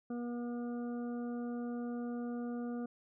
harmonic tone, 240 Hz, B3, 49 cents flat, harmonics 1 / 2 / 3 / 5 / 6, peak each -37 / -45 / -51 / -56 / -58 dBFS, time 0.1-2.86 s, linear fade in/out 5 ms, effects none

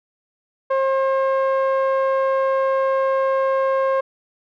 sawtooth tone with low-pass filter, 535 Hz, C5, 38 cents sharp, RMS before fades -19 dBFS, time 0.7-4.01 s, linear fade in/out 10 ms, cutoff 1100 Hz, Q 1.2, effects none

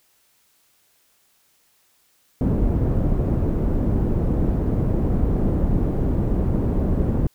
pink low-pass noise, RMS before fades -20 dBFS, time 2.41-7.27 s, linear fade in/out 2 ms, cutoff 350 Hz, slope 12 dB/octave, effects white hiss -62 dBFS RMS until 7.34 s

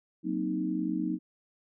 sine chord, C half-diminished seventh, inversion second, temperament equal, 185 / 233.1 / 261.6 / 311.1 Hz, Gb3 / Bb3 / C4 / Eb4, 0 / 0 / 0 / 0 cents, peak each -34 / -36 / -35 / -31 dBFS, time 0.23-1.19 s, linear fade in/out 50 ms, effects none

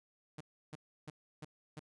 sawtooth tone bursts, 152.4 Hz, D#3, 36 cents flat, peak -40 dBFS, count 5, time 0.38-1.795 s, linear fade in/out 5 ms, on 27 ms, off 320 ms, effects resampled to 24000 Hz

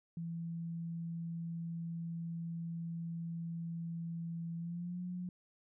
sine tone with pitch glide, 167.3 to 179.31 Hz, E3 to F3, +26 to +46 cents, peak -38 dBFS, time 0.17-5.29 s, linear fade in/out 2 ms, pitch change +120 cents, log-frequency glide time 4.57-5.01 s, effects none

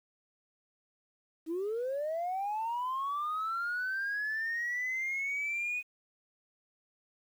sine linear sweep, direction up, 310 to 2498 Hz, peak -30 dBFS, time 1.46-5.83 s, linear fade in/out 50 ms, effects tanh soft clip ceiling -28 dBFS + 10-bit

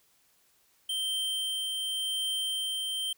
square tone with tremolo, 3132 Hz, G7, 2 cents flat, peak -29 dBFS, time 0.89-3.13 s, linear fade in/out 5 ms, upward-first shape triangle, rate 0.89 Hz, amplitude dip 25%, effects white hiss -67 dBFS RMS until 3.17 s

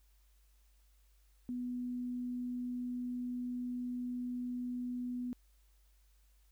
sine tone, 246.9 Hz, B3, in tune, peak -36 dBFS, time 1.49-5.33 s, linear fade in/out 0 ms, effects added 50 Hz sine -64 dBFS peak until 6.51 s + white hiss -75 dBFS RMS until 6.51 s

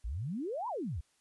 sine exponential two-way sweep, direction up then down, 49 to 1025 to 62 Hz, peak -34 dBFS, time 0.04-1.01 s, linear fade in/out 10 ms, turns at 0.68 s, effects white hiss -72 dBFS RMS until 1.2 s + resampled to 24000 Hz

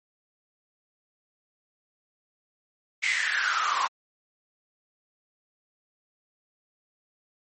pink noise with high-pass filter sweep, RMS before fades -26 dBFS, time 3.02-3.88 s, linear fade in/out 20 ms, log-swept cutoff 2200 to 1000 Hz, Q 8.8, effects MP3 32 kbps

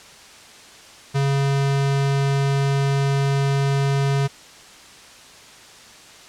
square tone, 138.59 Hz, C#3, in tune, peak -18 dBFS, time 1.14-4.28 s, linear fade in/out 20 ms, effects white hiss -44 dBFS RMS until 6.28 s + low-pass 7000 Hz 12 dB/octave

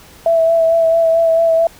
sine tone with vibrato, 659.3 Hz, E5, in tune, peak -9 dBFS, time 0.26-1.67 s, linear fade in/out 2 ms, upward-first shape sine, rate 4.5 Hz, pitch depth 21 cents each way, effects pink hiss -42 dBFS RMS until 1.79 s

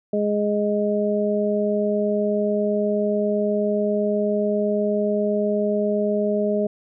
harmonic tone, 207.7 Hz, G#3, in tune, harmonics 1 / 2 / 3, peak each -23 / -23 / -23 dBFS, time 0.13-6.67 s, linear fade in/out 5 ms, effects none

